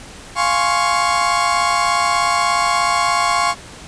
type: chord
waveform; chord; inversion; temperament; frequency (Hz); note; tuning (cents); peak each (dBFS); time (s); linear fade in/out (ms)
35% pulse; Db major seventh; first; equal with one note detuned; 698.5 / 830.6 / 1052 / 1108.7; F5 / Ab5 / C6 / Db6; 0 / 0 / +9 / 0; -19 / -22 / -19 / -16; 0.35-3.55; 50
effects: pink hiss -37 dBFS RMS until 3.87 s + resampled to 22050 Hz